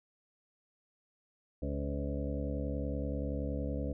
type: harmonic tone with a mistuned harmonic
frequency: 70.6 Hz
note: C#2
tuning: 32 cents sharp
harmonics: 1 / 2 / 3 / 4 / 6 / 7 / 8 / 9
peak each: -36 / -41 / -42 / -40 / -48 / -42 / -46 / -49 dBFS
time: 1.62-3.93 s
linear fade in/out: 5 ms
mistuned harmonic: 7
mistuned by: +39 cents
effects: none